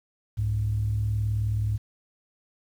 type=tone pair together; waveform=sine; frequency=66.6 / 105.72 Hz; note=C2 / G#2; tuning=+31 / +31 cents; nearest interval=minor sixth; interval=800 cents; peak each=-30 / -23 dBFS; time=0.37-1.78 s; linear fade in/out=20 ms; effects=tanh soft clip ceiling -17 dBFS + 9-bit